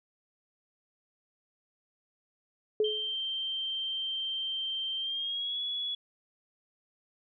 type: tone with exponential decay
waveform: sine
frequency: 427.4 Hz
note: G#4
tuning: 50 cents sharp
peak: -21 dBFS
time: 2.8-3.15 s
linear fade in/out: 2 ms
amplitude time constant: 74 ms
type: tone with pitch glide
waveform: sine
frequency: 3139 to 3384 Hz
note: G7 to G#7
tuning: +2 to +32 cents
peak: -31 dBFS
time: 2.84-5.95 s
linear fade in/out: 5 ms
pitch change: +130 cents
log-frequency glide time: 4.98-5.6 s
effects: none